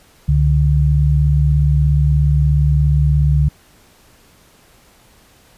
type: tone pair together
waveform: sine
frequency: 68.7 / 145.57 Hz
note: C#2 / D3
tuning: -15 / -15 cents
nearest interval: octave + minor second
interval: 1300 cents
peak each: -13 dBFS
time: 0.28-3.49 s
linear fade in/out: 10 ms
effects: pink hiss -50 dBFS RMS until 5.57 s + resampled to 32000 Hz